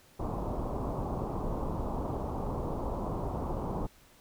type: low-pass noise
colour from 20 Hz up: pink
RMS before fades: -34 dBFS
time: 0.19-3.87 s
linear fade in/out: 10 ms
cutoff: 1100 Hz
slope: 48 dB/octave
effects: pink hiss -60 dBFS RMS until 4.2 s